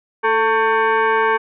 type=tone with frequency modulation; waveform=sine; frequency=230 Hz; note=A#3; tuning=23 cents flat; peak=-13 dBFS; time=0.23-1.38 s; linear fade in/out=20 ms; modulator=671 Hz; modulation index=2.3; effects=none